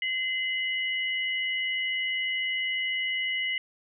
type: tone pair together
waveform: sine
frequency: 2050 / 2936 Hz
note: C7 / F#7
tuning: -36 / -14 cents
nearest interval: tritone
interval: 622 cents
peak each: -28 / -31 dBFS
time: 0.02-3.58 s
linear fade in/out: 2 ms
effects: none